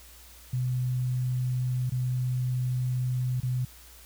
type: tone with dropouts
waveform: sine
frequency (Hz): 126.3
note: B2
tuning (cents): +39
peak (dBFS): -25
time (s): 0.53-3.65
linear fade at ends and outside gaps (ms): 5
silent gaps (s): 1.897-1.919 / 3.403-3.431
effects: added 60 Hz sine -52 dBFS peak until 4.05 s + white hiss -52 dBFS RMS until 4.05 s